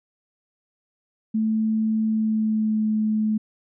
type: tone with pitch glide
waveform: sine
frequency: 219.3 to 215.8 Hz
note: A3 to A3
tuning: -6 to -33 cents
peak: -19 dBFS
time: 1.34-3.38 s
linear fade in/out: 10 ms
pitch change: -27 cents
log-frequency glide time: 2.06-2.88 s
effects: none